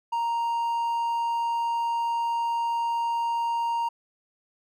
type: tone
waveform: triangle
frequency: 932.3 Hz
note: A#5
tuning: in tune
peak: -22 dBFS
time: 0.12-3.89 s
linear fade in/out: 10 ms
effects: none